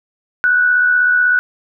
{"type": "tone pair together", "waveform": "sine", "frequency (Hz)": [1474, 1550.1], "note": ["F#6", "G6"], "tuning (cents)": [-7, -20], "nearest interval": "minor second", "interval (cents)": 87, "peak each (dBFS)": [-10, -22], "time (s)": [0.44, 1.39], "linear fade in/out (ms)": 0, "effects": []}